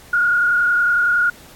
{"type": "tone with frequency modulation", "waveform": "sine", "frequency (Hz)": 1431, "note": "F6", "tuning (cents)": 42, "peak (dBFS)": -13, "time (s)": [0.13, 1.3], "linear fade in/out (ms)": 5, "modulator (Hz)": 30.8, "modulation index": 1.1, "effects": ["pink hiss -44 dBFS RMS until 1.55 s", "AAC 64 kbps"]}